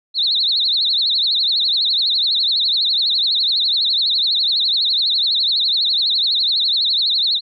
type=tone with vibrato; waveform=sine; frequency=3951 Hz; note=B7; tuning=in tune; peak=-14 dBFS; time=0.14-7.41 s; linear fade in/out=50 ms; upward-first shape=triangle; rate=12 Hz; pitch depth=210 cents each way; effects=none